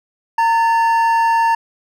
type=tone pair together; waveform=triangle; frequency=917.2 / 1742 Hz; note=A#5 / A6; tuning=-28 / -18 cents; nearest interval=major seventh; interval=1110 cents; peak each=-10 / -21 dBFS; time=0.38-1.55 s; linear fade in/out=5 ms; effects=none